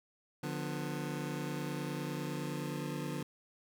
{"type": "chord", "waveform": "25% pulse", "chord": "B diminished", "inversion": "first", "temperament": "just", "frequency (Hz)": [148.16, 177.8, 246.9], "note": ["D3", "F3", "B3"], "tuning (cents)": [16, 31, 0], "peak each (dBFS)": [-35, -38, -39], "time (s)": [0.43, 3.23], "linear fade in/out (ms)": 5, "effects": []}